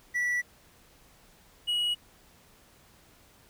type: tone pair in turn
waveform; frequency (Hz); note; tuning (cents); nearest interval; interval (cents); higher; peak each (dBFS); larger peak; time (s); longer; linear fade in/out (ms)
triangle; 1954 / 2909; B6 / F#7; -19 / -30; perfect fifth; 689; second; -24; neither; 0.14-0.42 / 1.67-1.95; neither; 20
effects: pink hiss -59 dBFS RMS until 3.49 s